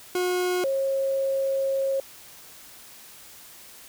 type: tone pair in turn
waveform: 40% pulse / sine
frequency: 361.5 / 541.6 Hz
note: F#4 / C#5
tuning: -40 / -40 cents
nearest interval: perfect fifth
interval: 700 cents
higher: second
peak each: -22 dBFS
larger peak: neither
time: 0.15-0.64 / 0.64-2 s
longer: second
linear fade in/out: 2 ms
effects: white hiss -47 dBFS RMS until 3.88 s